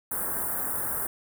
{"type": "band-stop noise", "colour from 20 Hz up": "white", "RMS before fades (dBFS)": -30, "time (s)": [0.11, 1.07], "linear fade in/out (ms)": 5, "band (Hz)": [1700, 9000], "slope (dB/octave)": 48, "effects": []}